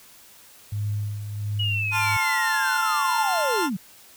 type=tone with tremolo; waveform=sine; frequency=103.83 Hz; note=G#2; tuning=in tune; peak=-23 dBFS; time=0.72-2.17 s; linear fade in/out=5 ms; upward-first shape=sine; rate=1.4 Hz; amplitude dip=55%
type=linear sweep; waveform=sine; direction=down; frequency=2927 to 164.81 Hz; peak=-24 dBFS; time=1.59-3.77 s; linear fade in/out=10 ms
type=chord; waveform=40% pulse; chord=F major; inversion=first; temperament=equal; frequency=880 / 1046.5 / 1396.9 Hz; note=A5 / C6 / F6; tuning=0 / 0 / 0 cents; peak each=-25 / -28 / -26 dBFS; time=1.91-3.7 s; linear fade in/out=50 ms
effects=white hiss -50 dBFS RMS until 4.16 s